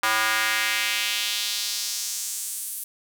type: tone with high-pass filter sweep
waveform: square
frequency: 110 Hz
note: A2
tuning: in tune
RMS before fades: -26 dBFS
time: 0.03-2.84 s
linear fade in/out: 5 ms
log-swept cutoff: 1200 to 11000 Hz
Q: 1.7
effects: none